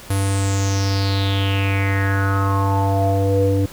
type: tone with low-pass filter sweep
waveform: square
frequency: 98 Hz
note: G2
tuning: in tune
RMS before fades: -18 dBFS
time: 0.1-3.66 s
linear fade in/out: 5 ms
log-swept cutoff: 11000 to 390 Hz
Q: 5.9
effects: pink hiss -39 dBFS RMS until 3.72 s